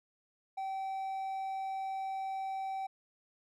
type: tone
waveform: triangle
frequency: 771 Hz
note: G5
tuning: 29 cents flat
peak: -33 dBFS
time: 0.57-2.87 s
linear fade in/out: 10 ms
effects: none